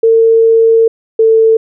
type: tone pair in turn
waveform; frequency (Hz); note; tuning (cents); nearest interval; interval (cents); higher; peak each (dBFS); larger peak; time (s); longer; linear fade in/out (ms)
sine; 452.7 / 446.5; A4 / A4; +49 / +25; unison; 24; first; -4; neither; 0.03-0.88 / 1.19-1.57; first; 5
effects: none